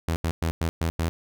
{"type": "tone bursts at uneven times", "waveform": "sawtooth", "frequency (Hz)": 82.41, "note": "E2", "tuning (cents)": 0, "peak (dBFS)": -19, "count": 6, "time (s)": [[0.08, 0.16], [0.24, 0.31], [0.42, 0.51], [0.61, 0.69], [0.81, 0.9], [0.99, 1.09]], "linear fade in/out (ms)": 0, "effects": []}